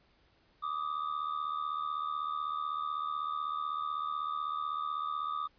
triangle ring-modulated tone, 1207 Hz, D6, 47 cents sharp, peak -28 dBFS, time 0.62-5.48 s, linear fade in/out 20 ms, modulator 38 Hz, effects pink hiss -68 dBFS RMS until 5.58 s + resampled to 11025 Hz

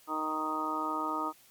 harmonic tone, 155.56 Hz, D#3, in tune, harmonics 2 / 3 / 4 / 5 / 6 / 7 / 8, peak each -37 / -45 / -43 / -43 / -36 / -43 / -33 dBFS, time 0.07-1.33 s, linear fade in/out 50 ms, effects white hiss -60 dBFS RMS until 1.5 s + MP3 96 kbps

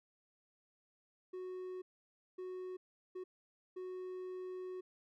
triangle tone bursts at uneven times, 368.6 Hz, F#4, 7 cents flat, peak -40 dBFS, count 4, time 1.33-1.82 / 2.38-2.77 / 3.15-3.24 / 3.76-4.81 s, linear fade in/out 10 ms, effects none

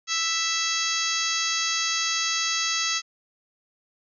harmonic tone with a mistuned harmonic, 659.3 Hz, E5, in tune, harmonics 2 / 3 / 4 / 5 / 6 / 7 / 8 / 9 / 10, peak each -32 / -32 / -32 / -32 / -32 / -32 / -32 / -32 / -32 dBFS, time 0.07-3.02 s, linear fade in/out 50 ms, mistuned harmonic 9, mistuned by +51 cents, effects none

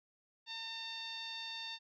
10% pulse tone with low-pass filter, 906 Hz, A#5, 50 cents flat, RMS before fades -44 dBFS, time 0.46-1.79 s, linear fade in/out 50 ms, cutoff 4100 Hz, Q 4.3, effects none

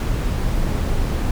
brown noise, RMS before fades -20 dBFS, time 0-1.31 s, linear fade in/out 2 ms, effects none

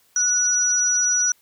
sine tone pair together, 1464 / 5856 Hz, F#6 / F#8, -19 / -19 cents, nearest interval 2 octaves, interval 2400 cents, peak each -27 / -17 dBFS, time 0.16-1.32 s, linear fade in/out 2 ms, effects white hiss -60 dBFS RMS until 1.41 s

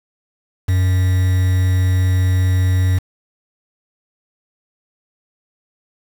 triangle tone with quantisation, 92.5 Hz, F#2, in tune, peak -10 dBFS, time 0.68-2.99 s, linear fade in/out 10 ms, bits 5, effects none

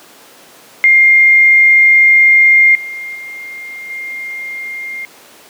sine tone with level steps, 2116 Hz, C7, 19 cents sharp, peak -4 / -22 / -25 / -21 dBFS, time 0.84-5.05 s, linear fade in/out 0 ms, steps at 2.75 / 3.15 / 3.9 s, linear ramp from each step 2 ms, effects pink hiss -40 dBFS RMS until 5.49 s + high-pass 300 Hz 12 dB/octave

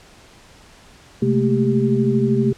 sine tone cluster, 131 / 213.5 / 226.2 / 393.2 Hz, C3 / G#3 / A3 / G4, +2 / +48 / +48 / +5 cents, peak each -20 dBFS, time 1.22-2.53 s, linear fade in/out 5 ms, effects pink hiss -47 dBFS RMS until 2.57 s + low-pass 8000 Hz 12 dB/octave

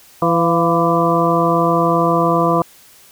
harmonic tone with a mistuned harmonic, 167.5 Hz, E3, 28 cents sharp, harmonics 1 / 2 / 3 / 4 / 6 / 7, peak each -19 / -19 / -19 / -19 / -19 / -19 dBFS, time 0.22-2.62 s, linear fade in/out 2 ms, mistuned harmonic 4, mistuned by +44 cents, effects white hiss -46 dBFS RMS until 3.11 s

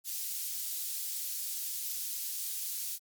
white high-pass noise, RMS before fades -37 dBFS, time 0.04-2.99 s, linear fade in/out 50 ms, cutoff 4800 Hz, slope 12 dB/octave, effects Opus 48 kbps

